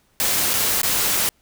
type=noise with dropouts; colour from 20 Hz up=white; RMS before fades=-20 dBFS; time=0.2-1.29 s; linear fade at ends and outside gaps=0 ms; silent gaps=0.534-0.539 / 0.816-0.832 s; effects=pink hiss -62 dBFS RMS until 1.41 s